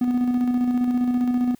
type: tone with tremolo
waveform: triangle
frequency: 246.9 Hz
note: B3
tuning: in tune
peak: -15 dBFS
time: 0.01-1.55 s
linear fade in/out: 5 ms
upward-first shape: square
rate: 15 Hz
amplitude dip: 35%
effects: white hiss -59 dBFS RMS until 1.59 s